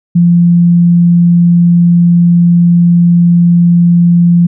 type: tone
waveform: sine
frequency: 172.7 Hz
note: F3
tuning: 19 cents flat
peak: -3 dBFS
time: 0.15-4.47 s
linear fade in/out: 10 ms
effects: none